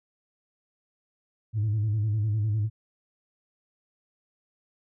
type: tone with vibrato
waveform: sine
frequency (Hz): 106.7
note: G#2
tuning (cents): +47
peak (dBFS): -21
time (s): 1.53-2.7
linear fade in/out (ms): 50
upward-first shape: square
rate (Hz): 9.9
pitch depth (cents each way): 58
effects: tanh soft clip ceiling -21 dBFS